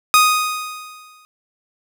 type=tone with exponential decay; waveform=sawtooth; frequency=1244.5 Hz; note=D#6; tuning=in tune; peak=-4 dBFS; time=0.14-1.25 s; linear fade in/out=0 ms; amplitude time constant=240 ms; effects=none